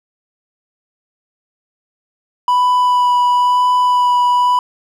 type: tone with vibrato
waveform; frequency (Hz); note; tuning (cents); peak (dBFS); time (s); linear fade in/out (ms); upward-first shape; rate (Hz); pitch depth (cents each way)
triangle; 987.8; B5; 0; -8; 2.48-4.59; 2; sine; 1; 11
effects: none